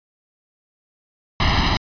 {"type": "noise with comb filter", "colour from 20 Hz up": "pink", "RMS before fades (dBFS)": -17, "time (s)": [1.4, 1.77], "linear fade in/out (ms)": 2, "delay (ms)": 1, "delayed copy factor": 0.85, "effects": ["resampled to 11025 Hz"]}